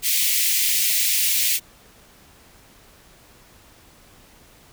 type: high-pass noise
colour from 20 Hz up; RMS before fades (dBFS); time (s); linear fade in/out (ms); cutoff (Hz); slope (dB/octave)
white; -20; 0.02-1.6; 50; 2000; 48
effects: pink hiss -51 dBFS RMS until 4.72 s